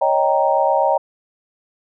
sine chord, Eb dominant seventh, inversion third, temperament equal, 554.4 / 622.3 / 784 / 932.3 Hz, Db5 / Eb5 / G5 / Bb5, 0 / 0 / 0 / 0 cents, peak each -19 dBFS, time 0.01-0.98 s, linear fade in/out 10 ms, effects none

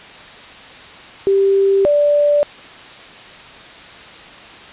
sine tone pair in turn, 392 / 585.1 Hz, G4 / D5, 0 / -7 cents, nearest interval perfect fifth, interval 693 cents, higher second, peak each -10 dBFS, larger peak neither, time 1.27-1.85 / 1.85-2.43 s, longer neither, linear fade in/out 0 ms, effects white hiss -37 dBFS RMS until 4.72 s + resampled to 8000 Hz

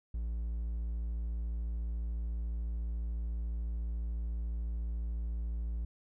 triangle tone, 57 Hz, A#1, 38 cents flat, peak -31 dBFS, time 0.14-5.85 s, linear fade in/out 5 ms, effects none

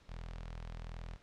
sawtooth tone with notch filter, 41.2 Hz, E1, in tune, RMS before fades -45 dBFS, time 0.08-1.17 s, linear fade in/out 20 ms, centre 310 Hz, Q 1, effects pink hiss -65 dBFS RMS until 1.22 s + low-pass 5000 Hz 12 dB/octave

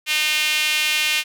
sawtooth tone with high-pass filter, 305.1 Hz, D#4, 34 cents flat, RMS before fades -20 dBFS, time 0.06-1.24 s, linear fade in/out 50 ms, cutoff 2600 Hz, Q 2.9, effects none

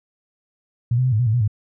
sine tone with pitch steps, 119.2 / 127.5 / 128.9 / 106.8 / 124.2 / 108.5 / 122.9 / 105.2 Hz, A#2 / C3 / C3 / G#2 / B2 / A2 / B2 / G#2, +39 / -44 / -26 / +49 / +10 / -24 / -8 / +23 cents, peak -15 dBFS, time 0.91-1.478 s, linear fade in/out 5 ms, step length 71 ms, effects none

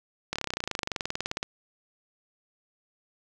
slowing click train, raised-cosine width 0.2 ms, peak -12 dBFS, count 28, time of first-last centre 0.33-1.429 s, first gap 27 ms, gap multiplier 1.03, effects none

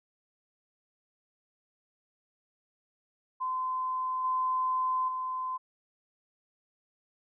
sine tone with level steps, 1028 Hz, C6, 31 cents flat, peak -29 / -26 / -31 dBFS, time 3.4-5.58 s, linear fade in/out 20 ms, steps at 4.24 / 5.08 s, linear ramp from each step 5 ms, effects none

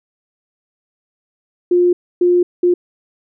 sine tone bursts at uneven times, 354.3 Hz, F4, 25 cents sharp, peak -9 dBFS, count 3, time 1.71-1.93 / 2.21-2.43 / 2.63-2.74 s, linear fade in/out 5 ms, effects none

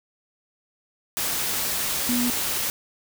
sine tone in noise, 243.7 Hz, B3, 23 cents flat, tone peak -22 dBFS, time 2.09-2.3 s, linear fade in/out 0 ms, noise white, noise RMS -26 dBFS, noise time 1.17-2.7 s, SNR +1 dB, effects none

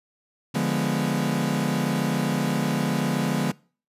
40% pulse chord, D diminished seventh, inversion none, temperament equal, 146.83 / 174.61 / 207.7 / 246.9 Hz, D3 / F3 / Ab3 / Cb4, 0 / 0 / 0 / 0 cents, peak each -27 dBFS, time 0.54-3.52 s, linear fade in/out 10 ms, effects noise-tail reverb RT60 0.4 s tail -23 dB re dry + resampled to 32000 Hz

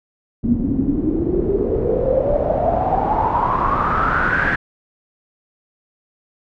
pink noise with low-pass filter sweep, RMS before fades -18 dBFS, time 0.43-4.56 s, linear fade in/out 10 ms, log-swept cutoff 230 to 1700 Hz, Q 9.1, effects none

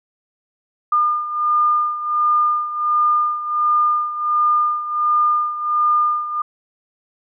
sine beating tone pair, 1209 / 1210.4 Hz, D6 / D#6, +50 / -48 cents, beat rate 1.4 Hz, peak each -16 / -21 dBFS, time 0.92-6.42 s, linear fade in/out 5 ms, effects none

